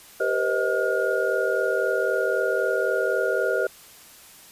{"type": "tone cluster", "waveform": "sine", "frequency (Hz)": [392.5, 476.2, 520, 630, 1426], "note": ["G4", "A#4", "C5", "D#5", "F6"], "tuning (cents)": [2, 37, -11, 21, 36], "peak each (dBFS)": -27, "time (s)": [0.2, 3.67], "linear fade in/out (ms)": 5, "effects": ["white hiss -48 dBFS RMS until 4.51 s", "resampled to 32000 Hz"]}